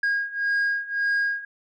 sine beating tone pair, 1631 / 1632.8 Hz, G#6 / G#6, -32 / -30 cents, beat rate 1.8 Hz, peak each -24 / -22 dBFS, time 0.03-1.45 s, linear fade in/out 5 ms, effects tanh soft clip ceiling -19 dBFS

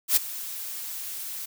blue noise with ADSR envelope, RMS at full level -18 dBFS, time 0.08-1.46 s, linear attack 84 ms, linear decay 14 ms, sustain -17 dB, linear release 11 ms, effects none

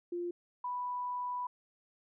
sine tone pair in turn, 349.2 / 987.7 Hz, F4 / B5, 0 / 0 cents, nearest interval octave + tritone, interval 1800 cents, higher second, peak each -34 / -34 dBFS, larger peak neither, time 0.12-0.31 / 0.64-1.47 s, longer second, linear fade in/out 5 ms, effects none

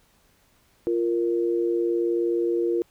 sine tone pair together, 347 / 466.2 Hz, F4 / A#4, -11 / 0 cents, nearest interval perfect fourth, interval 511 cents, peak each -22 / -26 dBFS, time 0.87-2.82 s, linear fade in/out 0 ms, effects pink hiss -62 dBFS RMS until 2.9 s

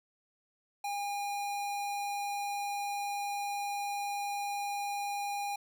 square tone, 811 Hz, G#5, 41 cents flat, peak -34 dBFS, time 0.84-5.56 s, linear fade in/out 5 ms, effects none

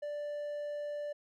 triangle tone, 587.3 Hz, D5, in tune, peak -34 dBFS, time 0.02-1.13 s, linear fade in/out 10 ms, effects none

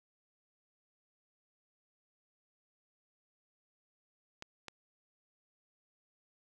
clicks, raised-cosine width 0.2 ms, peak -26 dBFS, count 2, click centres 4.424 / 4.683 s, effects none

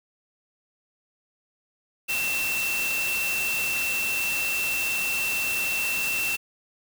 sine tone in noise, 2690 Hz, E7, 34 cents sharp, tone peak -25 dBFS, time 2.08-6.37 s, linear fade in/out 20 ms, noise white, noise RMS -31 dBFS, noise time 2.08-6.37 s, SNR +3 dB, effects none

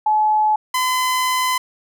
sine / sawtooth tone pair in turn, 856 / 1018 Hz, A5 / C6, -48 / -48 cents, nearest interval minor third, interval 300 cents, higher second, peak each -13 dBFS, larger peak neither, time 0.06-0.56 / 0.74-1.58 s, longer second, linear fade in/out 5 ms, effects none

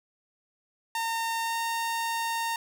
sawtooth tone with pitch glide, 913 to 918.8 Hz, A#5 to A#5, -36 to -25 cents, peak -24 dBFS, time 0.95-2.56 s, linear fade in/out 2 ms, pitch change +11 cents, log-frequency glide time 1.42-1.56 s, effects none

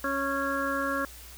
harmonic tone, 275.7 Hz, C#4, 9 cents flat, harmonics 1 / 2 / 4 / 5 / 6, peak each -33 / -33 / -33 / -33 / -33 dBFS, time 0.04-1.05 s, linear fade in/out 2 ms, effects added 60 Hz sine -48 dBFS peak until 1.37 s + white hiss -48 dBFS RMS until 1.37 s

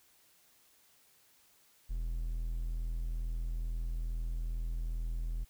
triangle tone, 41.16 Hz, E1, 2 cents flat, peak -31 dBFS, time 1.89-5.45 s, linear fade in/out 20 ms, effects white hiss -66 dBFS RMS until 5.49 s

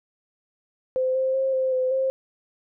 sine tone with pitch steps, 516 / 524 / 532 / 522 / 513 / 529 Hz, C5 / C5 / C5 / C5 / C5 / C5, -24 / +2 / +29 / -4 / -34 / +19 cents, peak -20 dBFS, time 0.96-2.1 s, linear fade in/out 0 ms, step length 190 ms, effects none

